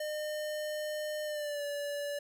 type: tone with pitch glide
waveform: square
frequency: 607 to 576.9 Hz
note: D#5 to D5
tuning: -43 to -31 cents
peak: -35 dBFS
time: 0-2.19 s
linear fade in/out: 5 ms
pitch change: -88 cents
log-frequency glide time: 1.24-1.64 s
effects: none